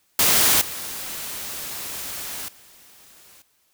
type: noise with level steps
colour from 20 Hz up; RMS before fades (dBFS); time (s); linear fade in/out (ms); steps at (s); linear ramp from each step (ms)
white; -17 / -32 / -50; 0.19-3.42; 2; 0.61 / 2.48; 5
effects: white hiss -65 dBFS RMS until 3.73 s

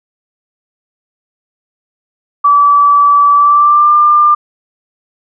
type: tone with pitch glide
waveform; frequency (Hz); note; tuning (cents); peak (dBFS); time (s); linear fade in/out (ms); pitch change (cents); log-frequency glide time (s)
sine; 1153 to 1195.7; D6 to D6; -32 to +31; -4; 2.44-4.35; 10; +63; 3.34-3.93
effects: none

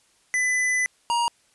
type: tone pair in turn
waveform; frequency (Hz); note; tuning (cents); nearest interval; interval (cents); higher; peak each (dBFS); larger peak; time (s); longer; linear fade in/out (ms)
square; 2002 / 944.8; B6 / A#5; +23 / +23; octave + minor second; 1300; first; -21; neither; 0.34-0.86 / 1.1-1.28; first; 0
effects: white hiss -62 dBFS RMS until 1.54 s + resampled to 24000 Hz

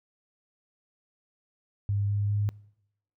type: tone with pitch steps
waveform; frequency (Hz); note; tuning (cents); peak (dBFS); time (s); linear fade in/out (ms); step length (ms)
sine; 101.1 / 102.1 / 103.11; G#2 / G#2 / G#2; -46 / -29 / -12; -24; 1.89-2.49; 0; 200
effects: noise-tail reverb RT60 0.8 s tail -24 dB re dry

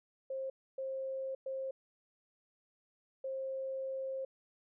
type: tone bursts at uneven times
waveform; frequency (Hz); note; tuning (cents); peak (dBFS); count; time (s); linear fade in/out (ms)
sine; 532; C5; +29; -36; 4; 0.3-0.5 / 0.78-1.35 / 1.46-1.71 / 3.24-4.25; 5
effects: none

